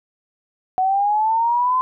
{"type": "linear sweep", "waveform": "sine", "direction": "up", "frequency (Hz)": [740, 1032], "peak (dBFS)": -15, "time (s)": [0.78, 1.81], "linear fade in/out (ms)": 0, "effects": []}